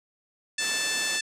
harmonic tone, 880 Hz, A5, in tune, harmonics 2 / 3 / 4 / 5 / 6 / 7 / 8 / 9 / 10, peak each -31 / -33 / -34 / -35 / -36 / -36 / -37 / -38 / -38 dBFS, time 0.58-1.21 s, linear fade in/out 5 ms
pink noise, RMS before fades -36 dBFS, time 0.58-1.21 s, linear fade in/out 50 ms
effects high-pass 300 Hz 12 dB/octave + resampled to 32000 Hz

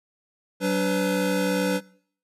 square tone cluster, 188 / 290 / 501 Hz, F#3 / D4 / B4, +28 / -22 / +25 cents, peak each -26 / -28 / -26 dBFS, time 0.6-1.81 s, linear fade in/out 50 ms, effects noise-tail reverb RT60 0.6 s tail -23 dB re dry + resampled to 32000 Hz

